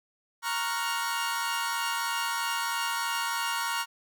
sawtooth chord, Gb major seventh, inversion first, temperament equal, 932.3 / 1108.7 / 1396.9 / 1480 Hz, Bb5 / Db6 / F6 / Gb6, 0 / 0 / 0 / 0 cents, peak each -28 / -31 / -30 / -34 dBFS, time 0.42-3.86 s, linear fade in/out 50 ms, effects none

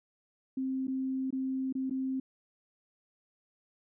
sine tone with dropouts, 263.3 Hz, C4, 11 cents sharp, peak -30 dBFS, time 0.57-2.2 s, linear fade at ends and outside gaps 5 ms, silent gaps 0.871-0.879 / 1.306-1.326 / 1.726-1.751 / 1.898-1.908 s, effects none

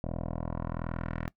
10% pulse tone with low-pass filter sweep, 41.2 Hz, E1, in tune, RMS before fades -35 dBFS, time 0.04-1.28 s, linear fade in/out 0 ms, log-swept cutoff 610 to 1900 Hz, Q 1.8, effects noise-tail reverb RT60 0.1 s tail -20 dB re dry

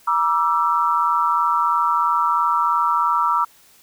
sine tone cluster, 954 / 1171 / 1334 Hz, A#5 / D6 / E6, +40 / -5 / +20 cents, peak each -20 dBFS, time 0.07-3.45 s, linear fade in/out 10 ms, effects white hiss -52 dBFS RMS until 3.82 s

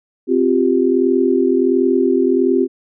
sine chord, C suspended fourth, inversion none, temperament equal with one note detuned, 261.6 / 350.6 / 392 Hz, C4 / F4 / G4, 0 / +7 / 0 cents, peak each -16 dBFS, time 0.27-2.68 s, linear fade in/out 50 ms, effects none

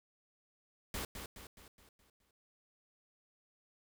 pink noise with echo, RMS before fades -40 dBFS, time 0.94-1.05 s, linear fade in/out 2 ms, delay 210 ms, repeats 6, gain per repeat -6 dB, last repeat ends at 2.31 s, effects none

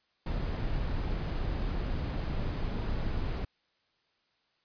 brown noise, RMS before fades -32 dBFS, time 0.26-3.45 s, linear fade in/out 5 ms, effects white hiss -73 dBFS RMS until 4.64 s + resampled to 11025 Hz

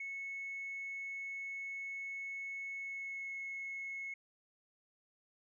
sine tone with pitch glide, 2200 to 2184 Hz, C#7 to C#7, -14 to -26 cents, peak -39 dBFS, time 0-4.14 s, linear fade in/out 5 ms, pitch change -12 cents, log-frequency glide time 2.77-3.35 s, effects tanh soft clip ceiling -36 dBFS

